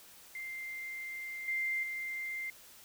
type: tone with level steps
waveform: sine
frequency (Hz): 2093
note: C7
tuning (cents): 0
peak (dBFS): -39 / -31 / -36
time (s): 0.35-2.5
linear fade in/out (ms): 2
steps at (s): 1.48 / 1.83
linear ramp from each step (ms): 2
effects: white hiss -56 dBFS RMS until 2.84 s